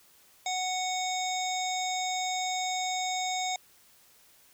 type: harmonic tone with a mistuned harmonic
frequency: 740 Hz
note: F#5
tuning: in tune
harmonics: 1 / 3 / 5 / 7 / 9 / 10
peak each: -31 / -37 / -36 / -45 / -39 / -40 dBFS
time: 0.46-3.56 s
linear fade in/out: 2 ms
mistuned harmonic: 10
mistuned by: +15 cents
effects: white hiss -60 dBFS RMS until 4.53 s